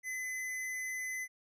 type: tone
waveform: square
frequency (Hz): 2024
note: B6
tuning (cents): +42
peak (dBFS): -37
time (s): 0.03-1.28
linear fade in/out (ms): 50
effects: resampled to 32000 Hz